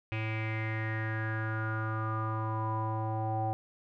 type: tone with low-pass filter sweep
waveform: square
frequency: 110 Hz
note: A2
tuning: in tune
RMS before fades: -33 dBFS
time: 0.12-3.53 s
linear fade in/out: 0 ms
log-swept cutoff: 2500 to 750 Hz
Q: 7.6
effects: none